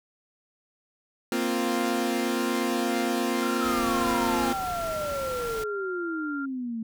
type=chord; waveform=sawtooth; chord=Bb suspended second; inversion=none; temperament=equal; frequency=233.1 / 261.6 / 349.2 Hz; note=Bb3 / C4 / F4; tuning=0 / 0 / 0 cents; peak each=-25 dBFS; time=1.32-4.53 s; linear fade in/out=2 ms
type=tone with pitch glide; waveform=sine; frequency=1368 to 1391.1 Hz; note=F6 to F6; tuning=-36 to -7 cents; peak=-33 dBFS; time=3.42-6.46 s; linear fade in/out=10 ms; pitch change=+29 cents; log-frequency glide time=5.34-5.83 s
type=exponential sweep; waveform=sine; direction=down; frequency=1318.5 to 220.6 Hz; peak=-29 dBFS; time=3.61-6.83 s; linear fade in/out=5 ms
type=noise; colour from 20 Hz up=pink; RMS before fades=-38 dBFS; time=3.64-5.64 s; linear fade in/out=5 ms
effects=none